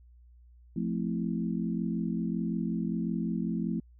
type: chord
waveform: sine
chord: F major seventh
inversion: none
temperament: equal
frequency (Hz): 174.61 / 220 / 261.6 / 329.6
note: F3 / A3 / C4 / E4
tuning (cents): 0 / 0 / 0 / 0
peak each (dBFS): -32 / -32 / -37 / -38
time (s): 0.76-3.8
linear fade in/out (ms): 5
effects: added 60 Hz sine -53 dBFS peak until 3.99 s